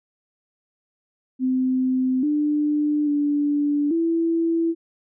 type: tone with pitch steps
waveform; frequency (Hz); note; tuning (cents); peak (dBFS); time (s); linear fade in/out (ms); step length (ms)
sine; 257.8 / 297.5 / 291.1 / 331.6; C4 / D4 / D4 / E4; -26 / +22 / -15 / +10; -18; 1.39-4.75; 50; 840
effects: none